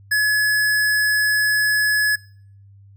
square tone, 1700 Hz, G#6, 40 cents sharp, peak -16 dBFS, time 0.11-2.16 s, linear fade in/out 10 ms, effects noise-tail reverb RT60 0.6 s tail -25 dB re dry + added 99 Hz sine -44 dBFS peak until 2.96 s

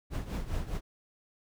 brown noise with tremolo, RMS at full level -31 dBFS, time 0.1-0.81 s, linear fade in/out 50 ms, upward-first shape triangle, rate 4.9 Hz, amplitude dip 80%, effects none

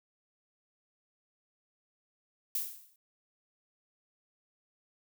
violet noise with exponential decay, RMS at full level -30 dBFS, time 2.55-2.96 s, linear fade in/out 2 ms, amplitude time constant 89 ms, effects none

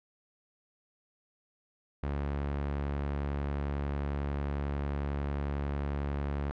sawtooth tone, 71.1 Hz, C#2, 45 cents sharp, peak -27 dBFS, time 2.03-6.51 s, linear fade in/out 0 ms, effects low-pass 2000 Hz 12 dB/octave

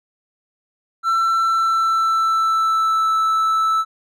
triangle tone with pitch glide, 1342 to 1314.4 Hz, E6 to E6, +31 to -5 cents, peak -13 dBFS, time 1.03-3.85 s, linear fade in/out 50 ms, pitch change -36 cents, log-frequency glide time 1.32-3.14 s, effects none

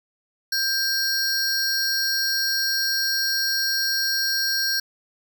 square tone cluster, 1585 / 4329 / 5580 Hz, G6 / C#8 / F8, +19 / -42 / -2 cents, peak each -26 dBFS, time 0.52-4.8 s, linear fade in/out 5 ms, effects none

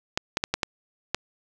clicks, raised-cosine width 0.2 ms, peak -6 dBFS, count 6, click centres 0.175 / 0.371 / 0.439 / 0.54 / 0.632 / 1.146 s, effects none

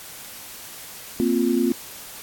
sine chord, Bb suspended second, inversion none, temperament just, 233.1 / 262.2 / 349.6 Hz, Bb3 / C4 / F4, 0 / +4 / +2 cents, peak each -22 dBFS, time 1.2-1.72 s, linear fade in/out 0 ms, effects white hiss -39 dBFS RMS until 2.22 s + AAC 64 kbps

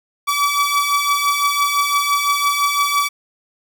sawtooth beating tone pair, 1144 / 1149.9 Hz, D6 / D6, -46 / -37 cents, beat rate 5.9 Hz, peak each -17 / -13 dBFS, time 0.27-3.09 s, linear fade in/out 20 ms, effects none

